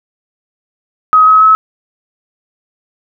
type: tone with pitch steps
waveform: sine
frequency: 1265 / 1278.2 / 1291.6 Hz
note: D#6 / D#6 / E6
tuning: +28 / +46 / -36 cents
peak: -3 dBFS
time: 1.13-1.55 s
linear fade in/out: 0 ms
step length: 140 ms
effects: none